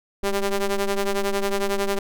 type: ring-modulated tone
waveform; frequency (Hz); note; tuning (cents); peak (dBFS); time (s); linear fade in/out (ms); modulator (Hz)
sawtooth; 199.5; G3; +31; -14; 0.23-1.99; 5; 194
effects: none